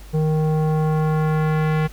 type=tone with low-pass filter sweep; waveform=square; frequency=155.56 Hz; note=D#3; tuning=in tune; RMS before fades=-19 dBFS; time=0.13-1.88 s; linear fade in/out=20 ms; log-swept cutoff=530 to 2300 Hz; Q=1.2; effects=added 50 Hz sine -37 dBFS peak until 1.92 s + pink hiss -47 dBFS RMS until 1.92 s